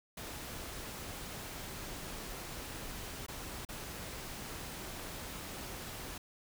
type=noise with dropouts; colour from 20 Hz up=pink; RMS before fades=-44 dBFS; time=0.17-6.18 s; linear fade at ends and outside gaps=5 ms; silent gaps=3.265-3.282 / 3.651-3.688 s; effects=none